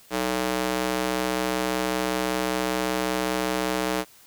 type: tone with high-pass filter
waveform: square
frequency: 62.6 Hz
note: B1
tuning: 24 cents sharp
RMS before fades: -26 dBFS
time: 0.1-4.05 s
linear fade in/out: 50 ms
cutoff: 340 Hz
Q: 0.87
effects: white hiss -53 dBFS RMS until 4.26 s